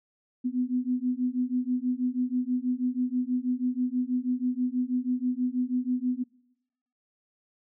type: beating tone pair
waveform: sine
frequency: 247.4 / 253.6 Hz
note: B3 / B3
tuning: +3 / +46 cents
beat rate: 6.2 Hz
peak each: -28 dBFS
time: 0.44-6.24 s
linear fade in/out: 20 ms
effects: noise-tail reverb RT60 0.9 s tail -25 dB re dry